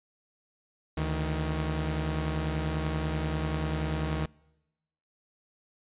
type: tone pair together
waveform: sawtooth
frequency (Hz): 73.6 / 157.49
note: D2 / D#3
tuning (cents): +4 / +21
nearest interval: octave + minor second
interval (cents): 1317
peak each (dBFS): -27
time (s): 0.97-4.26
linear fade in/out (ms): 5
effects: noise-tail reverb RT60 1.0 s tail -26 dB re dry + resampled to 8000 Hz